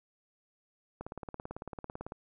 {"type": "click train", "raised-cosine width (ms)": 1, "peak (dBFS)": -26, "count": 21, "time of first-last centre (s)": [1.01, 2.121], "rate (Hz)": 18, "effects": []}